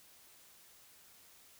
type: silence
effects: white hiss -61 dBFS RMS until 1.59 s